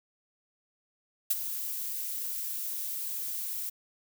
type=noise with ADSR envelope; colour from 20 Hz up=violet; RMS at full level=-24 dBFS; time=1.3-3.7 s; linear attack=9 ms; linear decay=29 ms; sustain=-11 dB; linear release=12 ms; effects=none